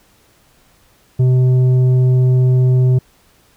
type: tone with tanh clipping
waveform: sine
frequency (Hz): 127.5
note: C3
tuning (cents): -44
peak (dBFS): -10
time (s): 1.19-2.99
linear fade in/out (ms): 10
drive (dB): 7
effects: pink hiss -53 dBFS RMS until 3.56 s